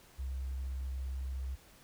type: tone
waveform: sine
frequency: 65.8 Hz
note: C2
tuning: 10 cents sharp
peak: -35 dBFS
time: 0.18-1.56 s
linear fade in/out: 20 ms
effects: pink hiss -60 dBFS RMS until 1.83 s